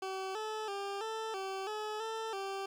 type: tone with pitch steps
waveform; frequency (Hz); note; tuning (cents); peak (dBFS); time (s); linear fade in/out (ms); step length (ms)
20% pulse; 381.3 / 433.6 / 398.1 / 443.1 / 384.9 / 427.1 / 445.6 / 390.3; G4 / A4 / G4 / A4 / G4 / G#4 / A4 / G4; -48 / -25 / +27 / +12 / -32 / +48 / +22 / -8; -32; 0.02-2.66; 5; 330
effects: low-pass 7000 Hz 12 dB/octave + 10-bit